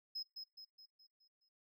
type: tone with echo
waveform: triangle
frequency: 5120 Hz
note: D#8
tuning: 49 cents sharp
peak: -38 dBFS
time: 0.15-0.23 s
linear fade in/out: 10 ms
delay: 210 ms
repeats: 6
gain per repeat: -6 dB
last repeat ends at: 1.49 s
effects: noise-tail reverb RT60 0.2 s tail -21 dB re dry + tanh soft clip ceiling -35 dBFS